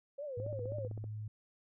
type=tone with vibrato; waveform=sine; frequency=539 Hz; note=C#5; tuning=49 cents flat; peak=-39 dBFS; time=0.18-0.88 s; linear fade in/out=10 ms; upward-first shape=triangle; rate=3.9 Hz; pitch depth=220 cents each way
type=tone; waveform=sine; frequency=106.9 Hz; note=A2; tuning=49 cents flat; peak=-39 dBFS; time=0.37-1.28 s; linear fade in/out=5 ms
type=click train; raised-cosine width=2 ms; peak=-34 dBFS; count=11; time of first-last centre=0.4-1.041 s; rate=15.6 Hz
effects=none